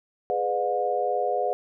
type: chord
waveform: sine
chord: G# diminished seventh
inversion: none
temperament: just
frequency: 415.3 / 498.4 / 598 / 717.6 Hz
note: G#4 / B4 / D5 / F5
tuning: 0 / +16 / +31 / +47 cents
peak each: -30 / -28 / -30 / -26 dBFS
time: 0.3-1.53 s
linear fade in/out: 0 ms
effects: none